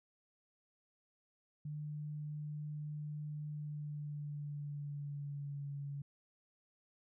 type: tone with pitch glide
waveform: sine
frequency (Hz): 149.7 to 141.71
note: D3 to C#3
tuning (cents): +33 to +39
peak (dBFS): -40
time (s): 1.65-6.02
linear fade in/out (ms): 5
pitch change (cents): -94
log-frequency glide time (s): 3.5-5.7
effects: none